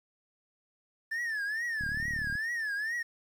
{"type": "tone with vibrato", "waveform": "triangle", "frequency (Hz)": 1760, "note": "A6", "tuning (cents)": 0, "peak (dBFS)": -29, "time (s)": [1.11, 3.03], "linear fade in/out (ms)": 10, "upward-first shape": "triangle", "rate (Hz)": 2.3, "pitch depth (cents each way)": 170}
{"type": "click train", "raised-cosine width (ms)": 5, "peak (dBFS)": -29, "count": 21, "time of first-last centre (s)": [1.81, 2.353], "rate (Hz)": 36.8}
{"effects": ["10-bit"]}